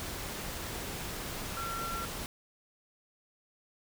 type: tone in noise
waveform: sine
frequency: 1361 Hz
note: F6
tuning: 45 cents flat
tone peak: -36 dBFS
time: 1.57-2.05 s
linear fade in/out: 0 ms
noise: pink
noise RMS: -39 dBFS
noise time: 0-2.26 s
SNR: 0 dB
effects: none